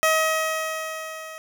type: tone with level ramp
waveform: 15% pulse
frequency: 635 Hz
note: D#5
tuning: 35 cents sharp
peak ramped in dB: -10 to -30 dBFS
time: 0.03-1.38 s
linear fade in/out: 0 ms
effects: none